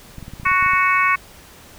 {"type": "clicks", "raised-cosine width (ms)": 5, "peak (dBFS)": -22, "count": 11, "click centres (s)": [0.183, 0.227, 0.281, 0.336, 0.399, 0.433, 0.467, 0.516, 0.626, 0.663, 0.735]}
{"type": "harmonic tone", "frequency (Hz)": 370, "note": "F#4", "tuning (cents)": 0, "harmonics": [3, 4, 5, 6, 7], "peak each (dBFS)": [-17, -23, -23, -19, -24], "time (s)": [0.45, 1.16], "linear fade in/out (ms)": 10}
{"effects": ["pink hiss -44 dBFS RMS until 1.78 s"]}